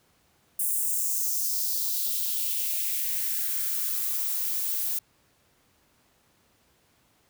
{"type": "noise with high-pass filter sweep", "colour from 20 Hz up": "violet", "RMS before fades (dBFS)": -28, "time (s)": [0.59, 4.99], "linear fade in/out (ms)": 5, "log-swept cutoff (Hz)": [9500, 590], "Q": 2.4, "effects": ["pink hiss -65 dBFS RMS until 7.29 s", "high-pass 60 Hz 12 dB/octave"]}